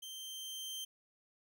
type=tone with level ramp; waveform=sawtooth; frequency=3136 Hz; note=G7; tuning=in tune; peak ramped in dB=-42 to -37 dBFS; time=0.02-0.85 s; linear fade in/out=10 ms; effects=none

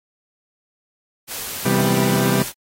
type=noise; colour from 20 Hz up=white; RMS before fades=-29 dBFS; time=1.27-2.53 s; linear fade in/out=50 ms
type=chord; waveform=30% pulse; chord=C major seventh; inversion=none; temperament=equal; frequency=130.81 / 164.81 / 196 / 246.9 Hz; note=C3 / E3 / G3 / B3; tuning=0 / 0 / 0 / 0 cents; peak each=-19 / -23 / -17 / -23 dBFS; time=1.65-2.43 s; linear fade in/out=10 ms
effects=AAC 48 kbps

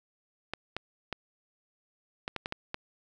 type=clicks; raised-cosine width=0.3 ms; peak=-17 dBFS; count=8; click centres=0.536 / 0.766 / 1.127 / 2.279 / 2.363 / 2.459 / 2.524 / 2.744 s; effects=none

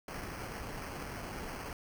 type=noise with sample-and-hold; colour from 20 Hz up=pink; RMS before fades=-42 dBFS; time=0.08-1.73 s; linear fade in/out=2 ms; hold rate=3675 Hz; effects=none

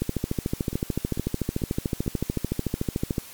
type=two click trains; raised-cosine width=3 ms; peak=-18 / -11 dBFS; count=4 / 44; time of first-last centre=0.73-2.063 / 0.02-3.182 s; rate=2.25 / 13.6 Hz; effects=white hiss -44 dBFS RMS until 3.33 s + MP3 96 kbps

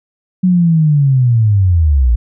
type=linear sweep; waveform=sine; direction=down; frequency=186.4 to 55 Hz; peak=-7 dBFS; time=0.43-2.16 s; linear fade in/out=10 ms; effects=none

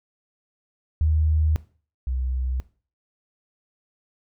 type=tone pair in turn; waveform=sine; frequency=77.78 / 63.88 Hz; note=D#2 / C2; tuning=0 / -41 cents; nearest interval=minor third; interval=341 cents; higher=first; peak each=-17 / -23 dBFS; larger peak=first; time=1.01-1.56 / 2.07-2.6 s; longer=first; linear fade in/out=0 ms; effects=noise-tail reverb RT60 0.4 s tail -18 dB re dry

